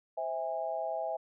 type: chord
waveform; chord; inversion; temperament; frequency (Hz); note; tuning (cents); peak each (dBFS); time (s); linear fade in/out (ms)
sine; C augmented; none; just; 523.3 / 654.1 / 817.6; C5 / E5 / G#5; 0 / -14 / -27; -40 / -34 / -37; 0.17-1.17; 10
effects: none